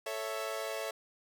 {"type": "chord", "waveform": "sawtooth", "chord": "A major", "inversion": "none", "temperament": "equal", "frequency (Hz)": [440, 554.4, 659.3], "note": ["A4", "C#5", "E5"], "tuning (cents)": [0, 0, 0], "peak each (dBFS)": [-37, -36, -35], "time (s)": [0.06, 0.91], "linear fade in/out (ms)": 5, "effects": []}